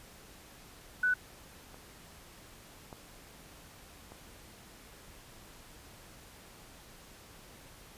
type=tone; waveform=sine; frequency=1490 Hz; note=F#6; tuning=12 cents sharp; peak=-25 dBFS; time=1.03-1.14 s; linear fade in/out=5 ms
type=clicks; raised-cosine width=1 ms; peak=-35 / -30 / -34 dBFS; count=3; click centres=1.744 / 2.928 / 4.12 s
effects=pink hiss -54 dBFS RMS until 7.97 s + resampled to 32000 Hz